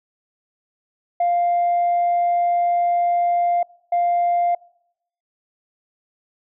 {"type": "tone bursts at uneven times", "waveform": "sine", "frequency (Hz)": 698.5, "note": "F5", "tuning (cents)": 0, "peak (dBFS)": -14, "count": 2, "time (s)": [[1.2, 3.63], [3.92, 4.55]], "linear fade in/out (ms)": 5, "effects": ["noise-tail reverb RT60 0.8 s tail -26 dB re dry", "tanh soft clip ceiling -13 dBFS"]}